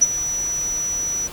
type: tone with ADSR envelope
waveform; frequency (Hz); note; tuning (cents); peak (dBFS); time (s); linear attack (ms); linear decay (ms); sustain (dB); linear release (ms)
sine; 5900; F#8; -6; -7; 0.01-1.28; 16; 26; -14; 19
effects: pink hiss -36 dBFS RMS until 1.32 s